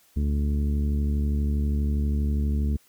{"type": "harmonic tone", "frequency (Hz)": 72.4, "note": "D2", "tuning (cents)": -24, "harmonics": [1, 2, 3, 4, 5, 6], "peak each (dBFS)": [-22, -34, -30, -39, -45, -45], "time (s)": [0.16, 2.77], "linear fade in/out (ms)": 10, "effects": ["white hiss -60 dBFS RMS until 2.88 s"]}